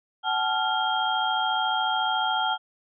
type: tone cluster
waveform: sine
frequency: 751 / 865 / 1389 / 3221 Hz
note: F#5 / A5 / F6 / G7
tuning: +26 / -30 / -10 / +46 cents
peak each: -28 / -27 / -28 / -29 dBFS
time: 0.23-2.58 s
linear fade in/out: 50 ms
effects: none